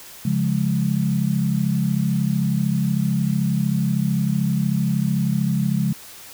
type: chord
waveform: sine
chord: Db major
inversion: none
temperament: equal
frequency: 138.59 / 174.61 / 207.7 Hz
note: Db3 / F3 / Ab3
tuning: 0 / 0 / 0 cents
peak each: -22 dBFS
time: 0.25-5.93 s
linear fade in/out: 5 ms
effects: white hiss -41 dBFS RMS until 6.33 s